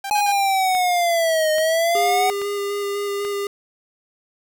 sawtooth tone bursts, 790 Hz, G5, 13 cents sharp, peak -22 dBFS, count 3, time 0.04-0.321 s, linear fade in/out 5 ms, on 61 ms, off 49 ms
square linear two-way sweep, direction down then up, 840 to 616 to 749 Hz, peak -17 dBFS, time 0.11-2.3 s, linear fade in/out 0 ms, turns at 1.52 s
click train, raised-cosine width 0.3 ms, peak -18 dBFS, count 4, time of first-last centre 0.75-3.25 s, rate 1.2 Hz
square tone with vibrato, 404.5 Hz, G#4, 46 cents flat, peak -23 dBFS, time 1.95-3.47 s, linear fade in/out 2 ms, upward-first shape square, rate 4 Hz, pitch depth 11 cents each way
effects none

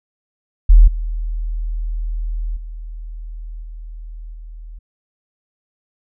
sine tone with level steps, 40 Hz, D#1, 49 cents sharp, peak -3 / -19 / -27 / -29 / -31 dBFS, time 0.69-4.79 s, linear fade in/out 10 ms, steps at 0.87 / 2.56 / 3.62 / 4.33 s, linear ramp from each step 10 ms, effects none

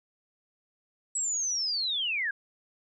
sine linear sweep, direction down, 7870 to 1568 Hz, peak -27 dBFS, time 1.15-2.31 s, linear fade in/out 5 ms, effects none

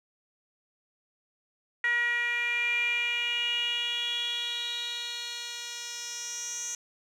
10% pulse tone with band-pass filter sweep, 477.5 Hz, A#4, 42 cents sharp, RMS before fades -31 dBFS, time 1.84-6.75 s, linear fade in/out 2 ms, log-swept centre 1900 to 6200 Hz, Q 6.8, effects none

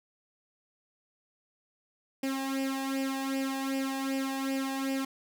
sawtooth tone with flanger, 269.1 Hz, C4, 49 cents sharp, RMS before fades -32 dBFS, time 2.23-5.05 s, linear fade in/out 5 ms, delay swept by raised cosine 0.38 to 1.17 ms, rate 2.6 Hz, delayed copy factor +0.75, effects none

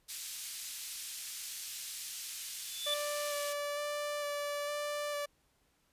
white band-pass noise, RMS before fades -43 dBFS, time 0.08-3.54 s, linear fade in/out 20 ms, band 2900 to 11000 Hz, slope 12 dB/octave
triangle tone with exponential growth, 3492 Hz, A7, 14 cents flat, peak -28 dBFS, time 2.5-2.94 s, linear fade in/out 2 ms, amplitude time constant 94 ms
sawtooth tone with vibrato, 584 Hz, D5, 10 cents flat, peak -31 dBFS, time 2.86-5.26 s, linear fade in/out 10 ms, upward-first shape square, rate 1.1 Hz, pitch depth 11 cents each way
effects pink hiss -73 dBFS RMS until 5.92 s + resampled to 32000 Hz

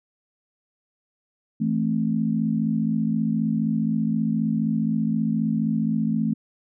sine chord, A minor, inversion second, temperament just, 165 / 220 / 264 Hz, E3 / A3 / C4, +2 / 0 / +16 cents, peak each -26 / -22 / -28 dBFS, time 1.6-6.34 s, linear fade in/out 10 ms, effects none

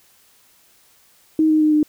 sine tone with pitch steps, 314.3 / 310.3 / 306.4 / 302.5 Hz, D#4 / D#4 / D#4 / D#4, +18 / -5 / -27 / -49 cents, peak -12 dBFS, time 1.39-1.83 s, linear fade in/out 2 ms, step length 110 ms, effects white hiss -55 dBFS RMS until 1.88 s

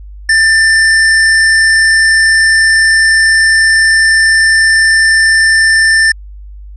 square tone, 1783 Hz, A6, 22 cents sharp, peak -6 dBFS, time 0.29-6.12 s, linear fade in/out 5 ms, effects added 50 Hz sine -27 dBFS peak until 6.76 s + resampled to 22050 Hz

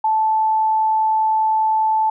sine tone, 875 Hz, A5, 10 cents flat, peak -14 dBFS, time 0.04-2.1 s, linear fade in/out 5 ms, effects none

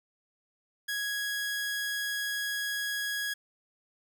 sawtooth tone, 1661.2 Hz, G#6, in tune, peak -27 dBFS, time 0.88-3.34 s, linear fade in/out 10 ms, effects none

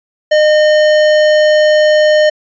sine tone with tanh clipping, 610 Hz, D#5, 34 cents flat, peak -8 dBFS, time 0.31-2.3 s, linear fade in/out 10 ms, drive 17 dB, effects resampled to 16000 Hz

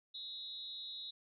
sine tone with amplitude modulation, 3811 Hz, A#7, 38 cents sharp, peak -39 dBFS, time 0.14-1.11 s, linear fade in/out 10 ms, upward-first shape sine, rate 289 Hz, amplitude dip 100%, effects none

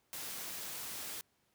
white noise, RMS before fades -43 dBFS, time 0.13-1.21 s, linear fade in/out 0 ms, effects pink hiss -75 dBFS RMS until 1.54 s + high-pass 80 Hz 12 dB/octave

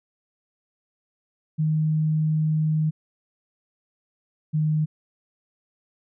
sine tone pair in turn, 155.56 / 154.22 Hz, D#3 / D#3, 0 / -15 cents, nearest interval unison, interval 15 cents, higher first, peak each -19 dBFS, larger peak neither, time 1.58-2.91 / 4.53-4.86 s, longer first, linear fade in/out 20 ms, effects none

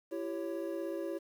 triangle chord, C# diminished, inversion first, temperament equal with one note detuned, 335.4 / 392 / 554.4 Hz, E4 / G4 / C#5, +30 / 0 / 0 cents, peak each -36 / -39 / -38 dBFS, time 0.11-1.19 s, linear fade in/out 20 ms, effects 10-bit

